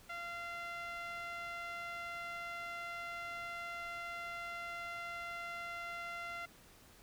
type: tone with band-pass filter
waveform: sawtooth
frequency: 689 Hz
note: F5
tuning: 24 cents flat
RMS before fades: -44 dBFS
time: 0.09-6.46 s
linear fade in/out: 10 ms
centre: 1800 Hz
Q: 2
effects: pink hiss -61 dBFS RMS until 7.02 s